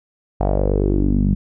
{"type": "tone with low-pass filter sweep", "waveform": "sawtooth", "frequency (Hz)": 49, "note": "G1", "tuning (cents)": 0, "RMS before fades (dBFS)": -17, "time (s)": [0.4, 1.35], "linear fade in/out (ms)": 10, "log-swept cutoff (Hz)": [750, 190], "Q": 4.5, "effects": []}